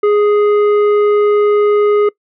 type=tone with tanh clipping; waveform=sine; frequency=415.3 Hz; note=G#4; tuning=in tune; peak=-10 dBFS; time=0.03-2.09 s; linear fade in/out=5 ms; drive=12 dB; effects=noise-tail reverb RT60 0.1 s tail -23 dB re dry + low-pass 2000 Hz 12 dB/octave